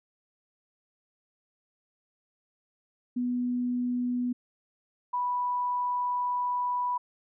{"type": "tone pair in turn", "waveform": "sine", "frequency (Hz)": [246.2, 984.8], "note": ["B3", "B5"], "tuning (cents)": [-5, -5], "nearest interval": "2 octaves", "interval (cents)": 2400, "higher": "second", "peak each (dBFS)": -26, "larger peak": "neither", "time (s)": [[3.16, 4.33], [5.13, 6.98]], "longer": "second", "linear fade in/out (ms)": 10, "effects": []}